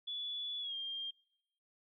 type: tone with pitch glide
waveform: sine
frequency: 3432 to 3202 Hz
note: A7 to G7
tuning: -44 to +36 cents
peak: -38 dBFS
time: 0.07-1.11 s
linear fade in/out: 10 ms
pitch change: -120 cents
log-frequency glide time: 0.6-0.75 s
effects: noise-tail reverb RT60 1.0 s tail -26 dB re dry